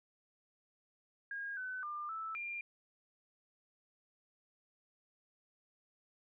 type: tone with pitch steps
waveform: sine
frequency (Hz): 1628 / 1511 / 1198 / 1315 / 2394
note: G#6 / F#6 / D6 / E6 / D7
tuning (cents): -35 / +36 / +34 / -5 / +33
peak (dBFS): -39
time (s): 1.31-2.61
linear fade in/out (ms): 2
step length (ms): 260
effects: none